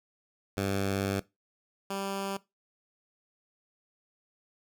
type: tone pair in turn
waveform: 10% pulse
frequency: 98.1 / 196.2 Hz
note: G2 / G3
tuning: +2 / +2 cents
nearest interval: octave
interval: 1200 cents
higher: second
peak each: -20 / -24 dBFS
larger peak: first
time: 0.57-1.2 / 1.9-2.37 s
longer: first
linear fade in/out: 5 ms
effects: noise-tail reverb RT60 0.2 s tail -19 dB re dry